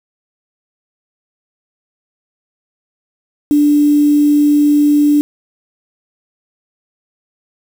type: tone with quantisation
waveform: sine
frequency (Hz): 293.7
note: D4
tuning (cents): 0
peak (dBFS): -7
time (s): 3.51-5.21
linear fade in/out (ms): 0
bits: 5
effects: none